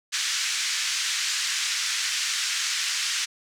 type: band-pass noise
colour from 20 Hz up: white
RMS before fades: -27 dBFS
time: 0.12-3.26 s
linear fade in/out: 20 ms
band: 1500 to 6900 Hz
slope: 24 dB/octave
effects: none